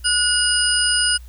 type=tone cluster; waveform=sine; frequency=1457 / 2897 / 4989 / 9220 Hz; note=F#6 / F#7 / D#8 / D9; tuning=-27 / -37 / +4 / -33 cents; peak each=-21 dBFS; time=0.04-1.18 s; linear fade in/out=20 ms; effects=added 60 Hz sine -36 dBFS peak until 1.28 s + white hiss -54 dBFS RMS until 1.28 s